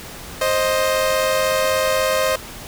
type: tone pair together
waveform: sawtooth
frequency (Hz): 525.9 / 622.3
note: C5 / D#5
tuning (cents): +9 / 0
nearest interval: minor third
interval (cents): 291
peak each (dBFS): -15 / -16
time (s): 0.41-2.36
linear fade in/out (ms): 5
effects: pink hiss -35 dBFS RMS until 2.67 s